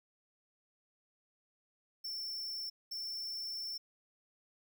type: tone bursts at uneven times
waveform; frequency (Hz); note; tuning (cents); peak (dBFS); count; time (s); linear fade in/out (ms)
square; 5390; E8; +38; -39; 2; 2.04-2.7 / 2.91-3.78; 10
effects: 12-bit